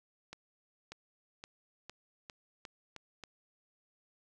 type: accelerating click train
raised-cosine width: 0.2 ms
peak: -28 dBFS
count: 8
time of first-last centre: 0.33-3.237 s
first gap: 590 ms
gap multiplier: 0.88
effects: none